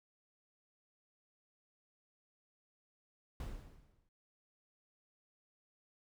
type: noise with exponential decay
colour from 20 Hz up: brown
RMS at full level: -39 dBFS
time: 3.4-4.09 s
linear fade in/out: 2 ms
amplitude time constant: 150 ms
effects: none